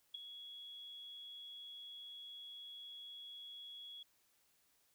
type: tone with ADSR envelope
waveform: sine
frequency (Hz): 3348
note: G#7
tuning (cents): +13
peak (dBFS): -38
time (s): 0.14-4.03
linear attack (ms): 9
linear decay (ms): 7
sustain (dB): -11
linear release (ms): 4
effects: white hiss -75 dBFS RMS until 4.94 s